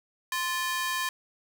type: ring-modulated tone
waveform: sawtooth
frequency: 1396.9 Hz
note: F6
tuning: in tune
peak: -21 dBFS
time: 0.32-1.09 s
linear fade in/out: 2 ms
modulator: 353 Hz
effects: none